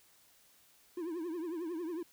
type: tone with vibrato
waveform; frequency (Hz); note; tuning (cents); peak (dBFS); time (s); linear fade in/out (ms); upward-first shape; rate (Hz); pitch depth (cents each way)
triangle; 335.9; E4; +33; -34; 0.97-2.03; 5; triangle; 11; 160
effects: white hiss -65 dBFS RMS until 2.12 s